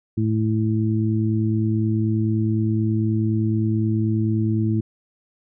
harmonic tone, 109.5 Hz, A2, 8 cents flat, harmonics 1 / 2 / 3, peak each -20 / -23 / -25 dBFS, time 0.17-4.81 s, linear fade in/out 10 ms, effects none

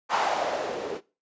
violet noise with low-pass filter sweep, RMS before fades -28 dBFS, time 0.09-1.01 s, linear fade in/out 50 ms, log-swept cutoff 940 to 380 Hz, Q 3, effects noise-tail reverb RT60 0.3 s tail -20 dB re dry + resampled to 16000 Hz

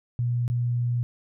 sine tone with dropouts, 120.8 Hz, B2, 38 cents flat, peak -22 dBFS, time 0.19-1.03 s, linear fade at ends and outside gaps 0 ms, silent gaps 0.479-0.5 s, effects none

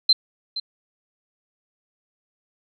sine tone with echo, 4104 Hz, C8, 34 cents flat, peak -11 dBFS, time 0.09-0.13 s, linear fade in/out 5 ms, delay 470 ms, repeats 1, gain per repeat -14 dB, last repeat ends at 0.6 s, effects none

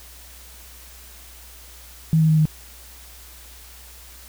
sine tone with pitch steps, 159.8 / 158.15 / 156.51 / 154.89 Hz, D#3 / D#3 / D#3 / D#3, +47 / +29 / +11 / -8 cents, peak -13 dBFS, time 2.13-2.454 s, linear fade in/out 0 ms, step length 81 ms, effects added 60 Hz sine -45 dBFS peak until 4.28 s + white hiss -45 dBFS RMS until 4.28 s

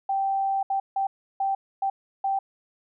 sine tone bursts at uneven times, 781 Hz, G5, 7 cents flat, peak -22 dBFS, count 6, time 0.09-0.63 / 0.7-0.8 / 0.96-1.07 / 1.4-1.55 / 1.82-1.9 / 2.24-2.39 s, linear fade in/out 5 ms, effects none

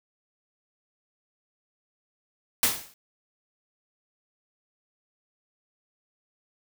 white noise with exponential decay, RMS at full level -19 dBFS, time 2.63-2.94 s, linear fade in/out 2 ms, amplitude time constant 67 ms, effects none

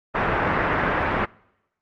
white low-pass noise, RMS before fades -22 dBFS, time 0.14-1.26 s, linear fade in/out 20 ms, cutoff 1800 Hz, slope 24 dB/octave, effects noise-tail reverb RT60 0.9 s tail -25 dB re dry + Opus 32 kbps

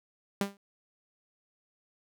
sawtooth tone with exponential decay, 199.3 Hz, G3, 29 cents sharp, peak -20 dBFS, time 0.41-0.57 s, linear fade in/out 2 ms, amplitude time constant 34 ms, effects none

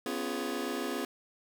sawtooth chord, C# dominant seventh, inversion third, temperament just, 249.5 / 277.2 / 346.5 / 415.8 Hz, B3 / C#4 / E#4 / G#4, +18 / 0 / -14 / +2 cents, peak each -34 dBFS, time 0.06-1.05 s, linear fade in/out 2 ms, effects none

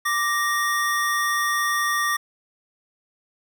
square tone pair together, 1174.7 / 1864.7 Hz, D6 / A#6, 0 / 0 cents, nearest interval minor sixth, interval 800 cents, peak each -24 dBFS, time 0.05-2.17 s, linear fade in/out 10 ms, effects none

